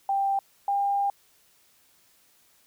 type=tone pair in turn; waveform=sine; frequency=788 / 800.8 Hz; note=G5 / G5; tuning=+9 / +37 cents; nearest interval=unison; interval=28 cents; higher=second; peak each=-22 dBFS; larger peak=neither; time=0.09-0.39 / 0.68-1.1 s; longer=second; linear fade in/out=2 ms; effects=white hiss -62 dBFS RMS until 2.66 s